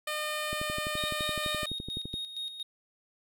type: tone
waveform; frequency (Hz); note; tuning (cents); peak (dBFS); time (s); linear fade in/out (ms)
10% pulse; 607; D#5; -43; -23; 0.07-1.66; 5
type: click train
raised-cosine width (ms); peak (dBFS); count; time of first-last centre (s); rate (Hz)
3; -25; 20; 0.53-2.14; 11.8
type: tone with tremolo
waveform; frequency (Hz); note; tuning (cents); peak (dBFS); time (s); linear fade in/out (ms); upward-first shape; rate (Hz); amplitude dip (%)
triangle; 3729; A#7; 0; -32; 0.97-2.63; 5; square; 4.3; 60
effects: none